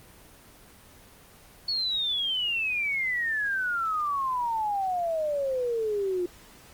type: exponential sweep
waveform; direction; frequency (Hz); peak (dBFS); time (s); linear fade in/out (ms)
sine; down; 4435 to 348.5; -25; 1.68-6.26; 5
effects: pink hiss -52 dBFS RMS until 6.73 s + Opus 24 kbps